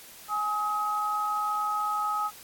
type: tone pair together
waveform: sine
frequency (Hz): 835 / 1268.9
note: G#5 / D#6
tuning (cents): +9 / +34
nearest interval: perfect fifth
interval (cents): 725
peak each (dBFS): -31 / -27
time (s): 0.28-2.31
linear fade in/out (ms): 50
effects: white hiss -48 dBFS RMS until 2.43 s + AAC 64 kbps